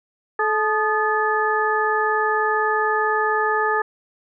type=harmonic tone with a mistuned harmonic; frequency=432.1 Hz; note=A4; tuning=31 cents flat; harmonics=1 / 2 / 3 / 4; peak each=-23 / -23 / -23 / -23 dBFS; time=0.39-3.82 s; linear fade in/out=5 ms; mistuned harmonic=3; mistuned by=-80 cents; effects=none